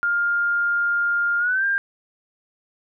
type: tone with pitch glide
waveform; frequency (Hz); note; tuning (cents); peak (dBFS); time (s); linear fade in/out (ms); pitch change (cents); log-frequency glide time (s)
sine; 1406 to 1596.5; F6 to G6; +11 to +31; -18; 0.03-1.78; 0; +220; 1.39-1.65
effects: none